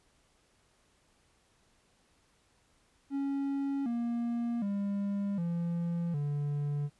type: tone with pitch steps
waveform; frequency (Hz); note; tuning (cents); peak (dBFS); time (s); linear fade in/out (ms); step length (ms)
triangle; 277.2 / 235.8 / 200.6 / 170.64 / 145.15; C#4 / A#3 / G3 / F3 / D3; 0 / +20 / +40 / -40 / -20; -28; 3.1-6.9; 50; 760
effects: pink hiss -69 dBFS RMS until 6.99 s + resampled to 24000 Hz